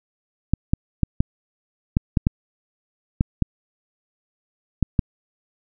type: clicks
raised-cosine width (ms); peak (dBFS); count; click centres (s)
5; -4; 11; 0.536 / 0.735 / 1.033 / 1.205 / 1.969 / 2.172 / 2.269 / 3.209 / 3.423 / 4.827 / 4.992
effects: none